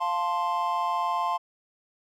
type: chord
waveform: triangle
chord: F major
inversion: none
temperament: equal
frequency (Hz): 698.5 / 880 / 1046.5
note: F5 / A5 / C6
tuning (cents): 0 / 0 / 0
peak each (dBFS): -29 / -28 / -25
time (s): 0-1.38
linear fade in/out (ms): 20
effects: none